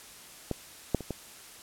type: clicks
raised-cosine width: 2 ms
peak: -16 / -10 / -25 / -19 dBFS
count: 4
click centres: 0.513 / 0.947 / 1.007 / 1.107 s
effects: white hiss -49 dBFS RMS until 1.62 s + low-pass 12000 Hz 12 dB/octave